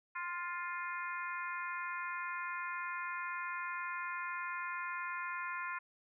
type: harmonic tone with a mistuned harmonic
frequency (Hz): 351.6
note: F4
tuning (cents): +12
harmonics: 3 / 4 / 5 / 6 / 7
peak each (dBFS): -41 / -43 / -45 / -47 / -48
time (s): 0.15-5.79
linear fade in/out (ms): 10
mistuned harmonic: 3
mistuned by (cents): -17
effects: none